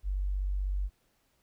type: tone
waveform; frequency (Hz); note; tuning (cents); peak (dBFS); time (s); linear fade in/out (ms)
sine; 48; G1; -36; -28; 0.03-0.9; 50
effects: pink hiss -72 dBFS RMS until 1.42 s